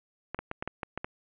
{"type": "clicks", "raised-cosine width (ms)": 0.5, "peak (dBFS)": -18, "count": 8, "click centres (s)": [0.346, 0.39, 0.514, 0.625, 0.676, 0.832, 0.976, 1.045], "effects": ["resampled to 8000 Hz", "8-bit"]}